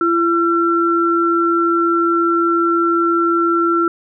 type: tone pair together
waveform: sine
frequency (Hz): 338.2 / 1352.8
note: E4 / E6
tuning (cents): +44 / +44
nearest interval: 2 octaves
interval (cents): 2400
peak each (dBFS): -15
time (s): 0.01-3.88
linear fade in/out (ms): 2
effects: none